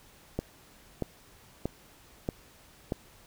click train, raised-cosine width 2 ms, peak -16 dBFS, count 5, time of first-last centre 0.39-2.922 s, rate 1.58 Hz, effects pink hiss -57 dBFS RMS until 3.26 s

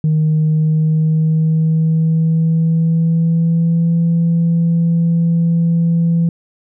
sine tone with pitch glide, 155.56 to 167.69 Hz, D#3 to E3, 0 to +30 cents, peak -9 dBFS, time 0.04-6.29 s, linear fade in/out 2 ms, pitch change +130 cents, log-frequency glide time 0.48-3.95 s, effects tanh soft clip ceiling -8 dBFS

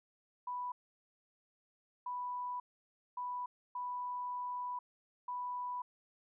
sine tone bursts at uneven times, 987.8 Hz, B5, in tune, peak -37 dBFS, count 5, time 0.47-0.72 / 2.06-2.6 / 3.17-3.46 / 3.75-4.79 / 5.28-5.82 s, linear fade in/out 5 ms, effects none

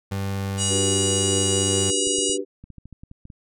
30% pulse tone with pitch glide, 98 to 96.93 Hz, G2 to G2, 0 to -19 cents, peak -22 dBFS, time 0.11-1.91 s, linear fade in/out 10 ms, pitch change -19 cents, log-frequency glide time 0.43-1.47 s
harmonic tone, 964 Hz, B5, 42 cents flat, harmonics 3 / 4 / 5 / 6 / 7 / 8 / 9 / 10, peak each -27 / -36 / -35 / -33 / -29 / -29 / -28 / -34 dBFS, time 0.57-2.38 s, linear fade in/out 50 ms
sine chord, G major seventh, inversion second, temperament just, 294 / 367.5 / 392 / 490 Hz, D4 / F#4 / G4 / B4, +2 / -12 / 0 / -14 cents, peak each -30 / -32 / -27 / -30 dBFS, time 0.68-2.45 s, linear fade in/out 50 ms
clicks, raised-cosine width 5 ms, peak -29 dBFS, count 12, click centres 2.072 / 2.186 / 2.296 / 2.64 / 2.703 / 2.783 / 2.856 / 2.927 / 3.035 / 3.114 / 3.254 / 3.302 s
effects none

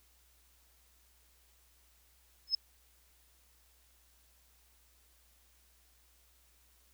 sine tone with exponential growth, 5180 Hz, E8, 31 cents flat, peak -23 dBFS, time 2.47-2.55 s, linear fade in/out 5 ms, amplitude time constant 16 ms, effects added 60 Hz sine -68 dBFS peak until 6.93 s + white hiss -68 dBFS RMS until 6.93 s

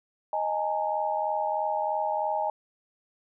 sine chord, D# suspended fourth, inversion none, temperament equal with one note detuned, 622.3 / 830.6 / 913.7 Hz, D#5 / G#5 / A#5, 0 / 0 / -35 cents, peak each -30 / -28 / -32 dBFS, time 0.33-2.5 s, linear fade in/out 2 ms, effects none

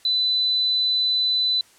sine tone, 4000 Hz, B7, 21 cents sharp, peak -18 dBFS, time 0.05-1.61 s, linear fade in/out 2 ms, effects white hiss -54 dBFS RMS until 1.78 s + low-pass 10000 Hz 12 dB/octave

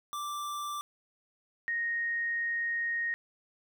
square / sine tone pair in turn, 1174.7 / 1864.7 Hz, D6 / A#6, 0 / 0 cents, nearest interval minor sixth, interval 800 cents, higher second, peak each -35 / -29 dBFS, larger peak second, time 0.13-0.81 / 1.68-3.14 s, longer second, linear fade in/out 0 ms, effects none

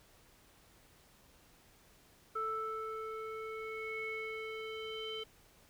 square tone with low-pass filter sweep, 440 Hz, A4, in tune, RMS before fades -41 dBFS, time 2.35-5.24 s, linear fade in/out 10 ms, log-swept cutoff 1300 to 3200 Hz, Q 7.3, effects pink hiss -64 dBFS RMS until 5.69 s

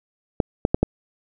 clicks, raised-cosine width 2 ms, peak -3 dBFS, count 4, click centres 0.402 / 0.651 / 0.745 / 0.83 s, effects none

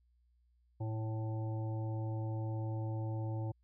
harmonic tone with a mistuned harmonic, 110 Hz, A2, in tune, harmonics 1 / 3 / 5 / 7 / 8, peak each -35 / -45 / -49 / -52 / -53 dBFS, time 0.8-3.52 s, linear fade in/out 10 ms, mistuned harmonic 1, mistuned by +24 cents, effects added 60 Hz sine -68 dBFS peak until 3.63 s

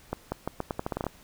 accelerating click train, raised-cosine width 1 ms, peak -15 dBFS, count 12, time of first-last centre 0.13-1.067 s, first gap 190 ms, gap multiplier 0.82, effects pink hiss -55 dBFS RMS until 1.23 s

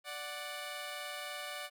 10% pulse tone pair together, 587.3 / 740 Hz, D5 / F#5, 0 / 0 cents, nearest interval major third, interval 400 cents, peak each -34 / -36 dBFS, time 0.04-1.7 s, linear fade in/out 50 ms, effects none

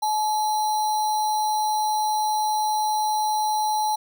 sine tone with sample-and-hold, 855 Hz, A5, 50 cents flat, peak -20 dBFS, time 0.02-3.96 s, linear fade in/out 10 ms, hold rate 4900 Hz, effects none

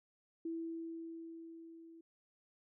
sine tone with level ramp, 329.6 Hz, E4, in tune, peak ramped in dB -37 to -54 dBFS, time 0.45-2.01 s, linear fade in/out 5 ms, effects none

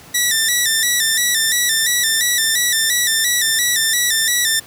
10% pulse tone with vibrato, 1863 Hz, A#6, 2 cents flat, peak -5 dBFS, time 0.14-4.6 s, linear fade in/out 10 ms, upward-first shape square, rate 2.9 Hz, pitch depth 72 cents each way, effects pink hiss -41 dBFS RMS until 4.66 s + high-pass 80 Hz 12 dB/octave

